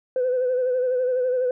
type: tone with vibrato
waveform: sine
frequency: 505 Hz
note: B4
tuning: 39 cents sharp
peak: -18 dBFS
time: 0.16-1.51 s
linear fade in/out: 2 ms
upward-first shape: sine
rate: 12 Hz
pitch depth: 44 cents each way
effects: tanh soft clip ceiling -16 dBFS